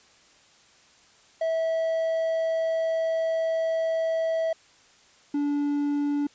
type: tone pair in turn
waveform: triangle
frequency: 651 / 288.9 Hz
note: E5 / D4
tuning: -22 / -28 cents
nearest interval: octave + major second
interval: 1406 cents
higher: first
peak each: -21 dBFS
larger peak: neither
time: 1.41-4.53 / 5.34-6.27 s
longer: first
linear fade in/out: 5 ms
effects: white hiss -57 dBFS RMS until 6.34 s + resampled to 16000 Hz